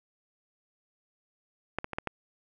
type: clicks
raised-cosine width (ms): 0.5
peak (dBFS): -14 / -19 / -20 / -15 / -16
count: 5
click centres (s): 1.786 / 1.844 / 1.933 / 1.985 / 2.073
effects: none